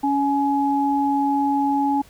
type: tone pair together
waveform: sine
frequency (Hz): 280 / 842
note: C#4 / G#5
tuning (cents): +18 / +24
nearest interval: octave + perfect fifth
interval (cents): 1906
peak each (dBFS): -20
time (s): 0.03-2.02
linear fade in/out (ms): 10
effects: pink hiss -51 dBFS RMS until 2.09 s